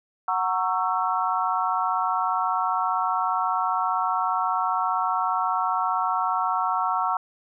sine chord, F# dominant seventh, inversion none, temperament just, 740 / 925 / 1110 / 1332 Hz, F#5 / A#5 / C#6 / E6, 0 / -14 / +2 / +18 cents, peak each -27 dBFS, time 0.28-7.17 s, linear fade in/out 2 ms, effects none

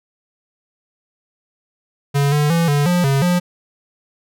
square tone with pitch steps, 141.5 / 147.9 / 167.8 / 144.6 / 177.1 / 137.2 / 177.4 Hz, C#3 / D3 / E3 / D3 / F3 / C#3 / F3, +36 / +13 / +31 / -27 / +24 / -17 / +27 cents, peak -14 dBFS, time 2.14-3.4 s, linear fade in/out 20 ms, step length 180 ms, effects none

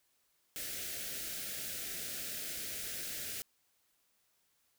white band-stop noise, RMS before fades -41 dBFS, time 0.56-3.42 s, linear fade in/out 0 ms, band 690 to 1400 Hz, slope 48 dB/octave, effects white hiss -75 dBFS RMS until 4.78 s

